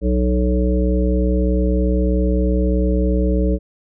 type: harmonic tone with a mistuned harmonic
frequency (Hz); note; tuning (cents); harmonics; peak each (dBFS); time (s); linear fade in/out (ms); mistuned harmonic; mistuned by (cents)
61.6; B1; -4; 1 / 3 / 5 / 7 / 9; -16 / -21 / -23 / -24 / -26; 0.01-3.59; 50; 7; +19
effects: none